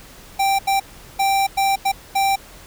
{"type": "tone bursts at uneven times", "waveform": "square", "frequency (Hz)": 784, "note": "G5", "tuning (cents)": 0, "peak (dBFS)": -16, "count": 6, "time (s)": [[0.39, 0.59], [0.67, 0.8], [1.19, 1.47], [1.57, 1.76], [1.85, 1.92], [2.15, 2.36]], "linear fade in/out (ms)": 10, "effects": ["added 41 Hz sine -50 dBFS peak until 2.66 s", "pink hiss -43 dBFS RMS until 2.66 s"]}